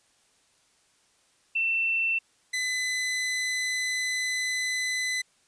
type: tone pair in turn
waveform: sine / sawtooth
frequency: 2686 / 2012 Hz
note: E7 / B6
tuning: +32 / +32 cents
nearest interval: perfect fourth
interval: 500 cents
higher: first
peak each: -23 dBFS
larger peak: neither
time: 1.55-2.19 / 2.53-5.22 s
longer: second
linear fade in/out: 10 ms
effects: white hiss -65 dBFS RMS until 5.47 s + resampled to 22050 Hz